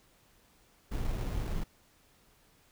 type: noise with sample-and-hold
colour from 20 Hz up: brown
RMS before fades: -33 dBFS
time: 0.91-1.64 s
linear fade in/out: 10 ms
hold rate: 3150 Hz
effects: pink hiss -65 dBFS RMS until 2.71 s